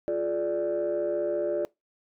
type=chord; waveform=sine; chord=D diminished; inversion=first; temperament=equal with one note detuned; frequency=349.2 / 423.8 / 587.3 Hz; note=F4 / Ab4 / D5; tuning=0 / +35 / 0 cents; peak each=-29 / -31 / -26 dBFS; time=0.08-1.65 s; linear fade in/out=0 ms; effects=noise-tail reverb RT60 0.2 s tail -24 dB re dry + tanh soft clip ceiling -20 dBFS